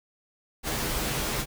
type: noise with comb filter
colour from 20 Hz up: pink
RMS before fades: -29 dBFS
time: 0.63-1.46 s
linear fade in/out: 50 ms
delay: 11 ms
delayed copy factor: -0.7
effects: none